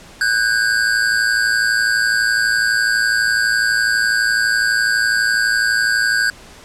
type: tone pair together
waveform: square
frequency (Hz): 1500 / 1612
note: F#6 / G6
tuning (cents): +23 / +48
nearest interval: minor second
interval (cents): 125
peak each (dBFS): -18 / -17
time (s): 0.21-6.3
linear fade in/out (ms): 2
effects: pink hiss -41 dBFS RMS until 6.64 s + low-pass 9000 Hz 12 dB/octave